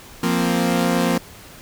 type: chord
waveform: sawtooth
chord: F suspended fourth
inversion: none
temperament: equal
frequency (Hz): 174.61 / 233.1 / 261.6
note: F3 / Bb3 / C4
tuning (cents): 0 / 0 / 0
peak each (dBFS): -17 / -17 / -19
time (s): 0.23-1.18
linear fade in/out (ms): 5
effects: pink hiss -42 dBFS RMS until 1.61 s